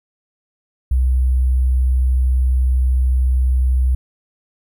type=tone with sample-and-hold; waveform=sine; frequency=63.7 Hz; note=C2; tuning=46 cents flat; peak=-12 dBFS; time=0.91-3.95 s; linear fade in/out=5 ms; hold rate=11025 Hz; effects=none